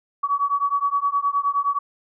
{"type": "beating tone pair", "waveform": "sine", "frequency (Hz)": [1129, 1138.6], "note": ["C#6", "C#6"], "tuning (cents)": [31, 46], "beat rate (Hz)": 9.6, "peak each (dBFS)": -22, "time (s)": [0.23, 1.79], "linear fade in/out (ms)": 10, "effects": []}